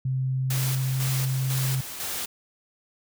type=tone with pitch glide; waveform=sine; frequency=130.81 to 131.72 Hz; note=C3 to C3; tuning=0 to +12 cents; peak=-23 dBFS; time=0.05-1.81 s; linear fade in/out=5 ms; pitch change=+12 cents; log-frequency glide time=0.29-1.1 s
type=noise with tremolo; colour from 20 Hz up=white; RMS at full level=-31 dBFS; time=0.5-2.26 s; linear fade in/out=5 ms; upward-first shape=square; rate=2 Hz; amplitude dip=50%
effects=none